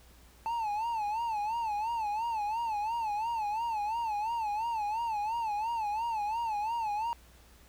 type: tone with vibrato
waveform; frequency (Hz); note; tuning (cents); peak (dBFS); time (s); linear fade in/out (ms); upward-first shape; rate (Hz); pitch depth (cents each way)
triangle; 880; A5; 0; -28; 0.46-7.13; 0; sine; 2.9; 120
effects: added 60 Hz sine -57 dBFS peak until 7.68 s + pink hiss -60 dBFS RMS until 7.68 s